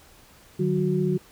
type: tone cluster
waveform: sine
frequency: 152.2 / 187.5 / 367.1 Hz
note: D#3 / F#3 / F#4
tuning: -38 / +23 / -14 cents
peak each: -25 dBFS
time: 0.59-1.18 s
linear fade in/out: 10 ms
effects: pink hiss -53 dBFS RMS until 1.31 s